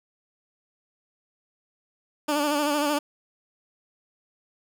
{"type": "tone with vibrato", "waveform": "15% pulse", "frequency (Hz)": 293.7, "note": "D4", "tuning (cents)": 0, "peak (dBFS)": -16, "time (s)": [2.28, 2.99], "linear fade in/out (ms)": 10, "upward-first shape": "sine", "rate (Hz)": 13, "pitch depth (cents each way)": 52, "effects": []}